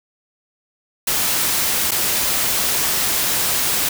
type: noise with dropouts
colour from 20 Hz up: white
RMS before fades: -19 dBFS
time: 1.07-3.89 s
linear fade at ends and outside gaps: 5 ms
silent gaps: 1.91-1.916 s
effects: none